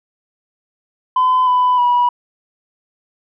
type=tone with pitch steps; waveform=sine; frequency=1016 / 998 / 974 Hz; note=B5 / B5 / B5; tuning=+49 / +18 / -24 cents; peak=-9 dBFS; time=1.16-2.09 s; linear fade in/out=5 ms; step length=310 ms; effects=tanh soft clip ceiling -8 dBFS